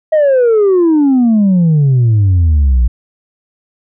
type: exponential sweep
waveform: sine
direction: down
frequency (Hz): 639 to 57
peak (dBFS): -4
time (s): 0.12-2.88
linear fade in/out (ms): 10
effects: tanh soft clip ceiling -5 dBFS